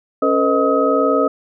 sine tone cluster, 276.5 / 445.7 / 507 / 625 / 1269 Hz, C#4 / A4 / B4 / D#5 / D#6, -4 / +22 / +45 / +8 / +34 cents, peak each -19 dBFS, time 0.22-1.28 s, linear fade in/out 5 ms, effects none

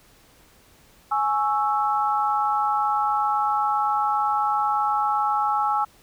sine chord, C# minor, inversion second, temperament equal with one note detuned, 836.4 / 1108.7 / 1318.5 Hz, G#5 / C#6 / E6, +12 / 0 / 0 cents, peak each -22 / -28 / -24 dBFS, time 1.11-5.85 s, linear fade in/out 10 ms, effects pink hiss -55 dBFS RMS until 6.02 s

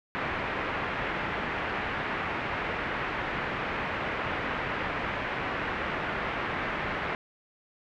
white low-pass noise, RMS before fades -32 dBFS, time 0.15-7.15 s, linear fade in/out 0 ms, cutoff 2200 Hz, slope 24 dB/octave, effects none

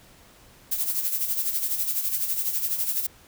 violet noise with tremolo, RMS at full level -24 dBFS, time 0.71-3.07 s, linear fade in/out 10 ms, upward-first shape sine, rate 12 Hz, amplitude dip 60%, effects pink hiss -53 dBFS RMS until 3.27 s

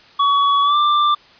square tone with pitch glide, 1129 to 1182.4 Hz, C#6 to D6, +31 to +11 cents, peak -13 dBFS, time 0.19-1.15 s, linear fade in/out 10 ms, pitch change +80 cents, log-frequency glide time 0.63-0.76 s, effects white hiss -47 dBFS RMS until 1.39 s + resampled to 11025 Hz

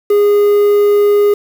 triangle tone with quantisation, 411.1 Hz, G#4, 18 cents flat, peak -5 dBFS, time 0.1-1.34 s, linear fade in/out 5 ms, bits 5, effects none

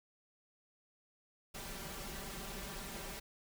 pink noise with comb filter, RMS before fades -45 dBFS, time 1.54-3.2 s, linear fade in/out 10 ms, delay 5.1 ms, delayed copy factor +0.75, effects none

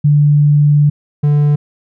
sine / triangle tone pair in turn, 146.83 / 146.83 Hz, D3 / D3, 0 / 0 cents, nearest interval unison, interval 0 cents, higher neither, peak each -6 dBFS, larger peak neither, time 0.04-0.9 / 1.23-1.56 s, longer first, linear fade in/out 10 ms, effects none

